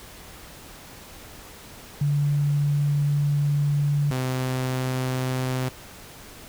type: tone pair in turn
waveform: sine / sawtooth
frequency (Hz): 144.7 / 128.9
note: D3 / C3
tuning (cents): -25 / -26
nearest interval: major second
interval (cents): 201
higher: first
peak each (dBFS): -19 / -20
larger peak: first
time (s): 2.01-4.11 / 4.11-5.69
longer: first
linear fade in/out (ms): 5
effects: pink hiss -44 dBFS RMS until 6.48 s